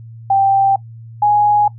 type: tone pair in turn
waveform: sine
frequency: 784 / 831.1 Hz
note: G5 / G#5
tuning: 0 / +1 cents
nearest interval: minor second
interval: 101 cents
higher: second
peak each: -9 dBFS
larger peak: neither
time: 0.3-0.76 / 1.22-1.68 s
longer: neither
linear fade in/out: 5 ms
effects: noise-tail reverb RT60 0.1 s tail -19 dB re dry + added 114 Hz sine -32 dBFS peak until 1.78 s